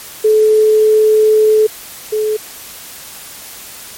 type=tone pair in turn; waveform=sine; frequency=431.4 / 429.2 Hz; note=A4 / A4; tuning=-34 / -43 cents; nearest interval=unison; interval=9 cents; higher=first; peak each=-6 / -12 dBFS; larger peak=first; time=0.24-1.67 / 2.12-2.37 s; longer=first; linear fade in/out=10 ms; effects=white hiss -32 dBFS RMS until 3.97 s + MP3 64 kbps